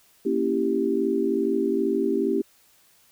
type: chord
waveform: sine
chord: A# diminished seventh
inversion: none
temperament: equal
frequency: 233.1 / 277.2 / 329.6 / 392 Hz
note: A#3 / C#4 / E4 / G4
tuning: 0 / 0 / 0 / 0 cents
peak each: -28 / -27 / -27 / -24 dBFS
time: 0.25-2.42 s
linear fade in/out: 10 ms
effects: white hiss -59 dBFS RMS until 3.11 s